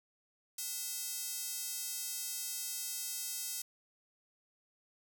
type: tone with high-pass filter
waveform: square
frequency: 290 Hz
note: D4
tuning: 22 cents flat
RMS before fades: -40 dBFS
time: 0.58-3.62 s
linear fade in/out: 5 ms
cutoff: 7100 Hz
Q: 1.1
effects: 10-bit